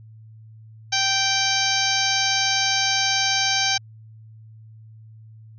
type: harmonic tone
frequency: 781 Hz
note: G5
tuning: 7 cents flat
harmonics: 1 / 2 / 3 / 4 / 5 / 6 / 7 / 8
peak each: -27 / -27 / -27 / -27 / -27 / -27 / -27 / -27 dBFS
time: 0.92-3.78 s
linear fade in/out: 10 ms
effects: added 110 Hz sine -42 dBFS peak until 5.58 s